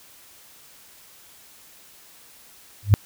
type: tone with exponential growth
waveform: sine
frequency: 101.8 Hz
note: G#2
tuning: 34 cents flat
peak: -5 dBFS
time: 2.83-2.94 s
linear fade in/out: 0 ms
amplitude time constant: 23 ms
effects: white hiss -50 dBFS RMS until 3.05 s